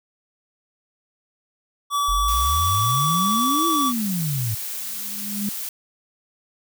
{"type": "tone", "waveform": "square", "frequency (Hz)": 1148, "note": "D6", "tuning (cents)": -40, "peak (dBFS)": -20, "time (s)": [1.9, 3.93], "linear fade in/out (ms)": 50}
{"type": "exponential two-way sweep", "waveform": "sine", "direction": "up then down", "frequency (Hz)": [41.2, 340, 105.6], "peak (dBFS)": -22, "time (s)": [2.08, 4.55], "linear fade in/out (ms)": 10, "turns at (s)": 3.67}
{"type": "noise", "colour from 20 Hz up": "blue", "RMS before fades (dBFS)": -30, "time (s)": [2.28, 5.69], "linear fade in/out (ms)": 2}
{"type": "tone with exponential growth", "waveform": "sine", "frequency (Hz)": 204.1, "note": "G#3", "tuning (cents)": -30, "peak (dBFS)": -21, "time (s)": [4.75, 5.49], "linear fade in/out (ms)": 2, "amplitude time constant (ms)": 160}
{"effects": []}